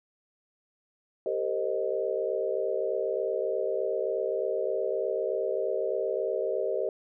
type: chord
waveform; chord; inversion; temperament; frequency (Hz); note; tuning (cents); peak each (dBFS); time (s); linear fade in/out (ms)
sine; C minor seventh; second; equal with one note detuned; 392 / 455.3 / 523.3 / 622.3; G4 / Bb4 / C5 / Eb5; 0 / -41 / 0 / 0; -32; 1.26-6.89; 2
effects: none